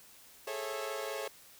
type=chord; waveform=sawtooth; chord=A major seventh; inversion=third; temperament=equal with one note detuned; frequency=415.3 / 440 / 547 / 659.3 Hz; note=G#4 / A4 / C#5 / E5; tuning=0 / 0 / -23 / 0 cents; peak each=-39 / -38 / -36 / -40 dBFS; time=0.47-1.28 s; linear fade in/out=5 ms; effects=white hiss -57 dBFS RMS until 1.59 s